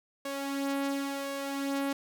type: tone with flanger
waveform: sawtooth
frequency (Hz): 277.2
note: C#4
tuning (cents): 0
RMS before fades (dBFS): -33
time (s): 0.25-1.93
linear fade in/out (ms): 5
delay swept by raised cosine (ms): 1.8 to 3.7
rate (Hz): 0.94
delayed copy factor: +0.5
effects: none